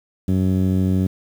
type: tone with low-pass filter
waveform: 10% pulse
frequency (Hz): 93.5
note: F#2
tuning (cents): +19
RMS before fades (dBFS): -18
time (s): 0.28-1.07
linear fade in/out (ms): 5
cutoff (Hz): 210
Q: 1.1
effects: 7-bit